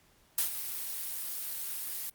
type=noise with ADSR envelope; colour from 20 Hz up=blue; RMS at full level=-26 dBFS; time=0.38-2.1 s; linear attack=4 ms; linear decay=110 ms; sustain=-11 dB; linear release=8 ms; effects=pink hiss -65 dBFS RMS until 2.14 s + Opus 48 kbps